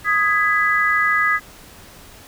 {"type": "chord", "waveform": "sine", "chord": "G# minor", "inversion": "second", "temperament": "just", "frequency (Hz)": [1245.9, 1661.2, 1993.5], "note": ["D#6", "G#6", "B6"], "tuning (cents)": [2, 0, 16], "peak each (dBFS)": -19, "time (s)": [0.04, 1.4], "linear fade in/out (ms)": 50, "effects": ["pink hiss -43 dBFS RMS until 2.27 s"]}